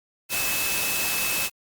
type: tone in noise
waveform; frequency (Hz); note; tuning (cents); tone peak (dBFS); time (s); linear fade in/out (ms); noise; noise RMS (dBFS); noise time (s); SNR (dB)
sine; 2600; E7; -24; -29; 0.29-1.5; 50; white; -26; 0.29-1.5; -6
effects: Opus 48 kbps